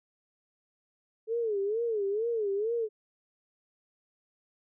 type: tone with vibrato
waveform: sine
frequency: 430.6 Hz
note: A4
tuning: 37 cents flat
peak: -27 dBFS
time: 1.27-2.89 s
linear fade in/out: 50 ms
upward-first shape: sine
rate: 2.2 Hz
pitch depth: 160 cents each way
effects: none